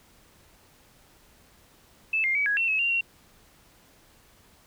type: tone with pitch steps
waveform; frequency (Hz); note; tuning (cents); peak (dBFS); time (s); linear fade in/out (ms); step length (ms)
sine; 2625 / 2114 / 2275 / 1662 / 2709 / 2577 / 2771 / 2741; E7 / C7 / C#7 / G#6 / E7 / E7 / F7 / F7; -8 / +17 / +44 / +1 / +47 / -40 / -14 / -33; -22; 2.13-3.01; 5; 110
effects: pink hiss -58 dBFS RMS until 4.66 s